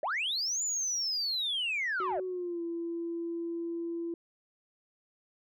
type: linear two-way sweep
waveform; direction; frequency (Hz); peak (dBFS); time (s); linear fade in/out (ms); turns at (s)
sine; up then down; 523.3 to 7110 to 523.3; -28; 0.03-2.2; 2; 0.63
type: tone with pitch glide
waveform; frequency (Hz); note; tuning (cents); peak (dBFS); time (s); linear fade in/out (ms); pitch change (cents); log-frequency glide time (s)
sine; 372.2 to 337.4; F#4 to E4; +10 to +40; -32; 2-4.14; 2; -170; 2.24-2.62
effects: tanh soft clip ceiling -26 dBFS